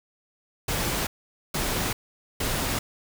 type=noise bursts; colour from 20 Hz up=pink; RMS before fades=-27 dBFS; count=3; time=0.68-2.79 s; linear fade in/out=5 ms; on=390 ms; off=470 ms; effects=none